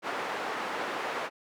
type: band-pass noise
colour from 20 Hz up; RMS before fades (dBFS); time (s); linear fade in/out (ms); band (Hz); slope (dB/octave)
white; -34; 0.02-1.3; 50; 330 to 1400; 12
effects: none